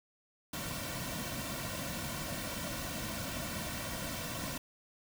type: noise with comb filter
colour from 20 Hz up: pink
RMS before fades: -39 dBFS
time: 0.53-4.58 s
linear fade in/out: 5 ms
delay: 2.4 ms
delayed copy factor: -0.75
effects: none